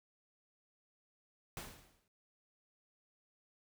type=noise with exponential decay; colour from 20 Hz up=pink; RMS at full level=-43 dBFS; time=1.57-2.08 s; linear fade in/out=1 ms; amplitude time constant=110 ms; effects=none